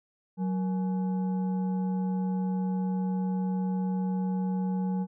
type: tone with frequency modulation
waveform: sine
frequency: 186 Hz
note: F#3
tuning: 9 cents sharp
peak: -26 dBFS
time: 0.37-5.07 s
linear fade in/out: 50 ms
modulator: 657 Hz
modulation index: 0.37
effects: none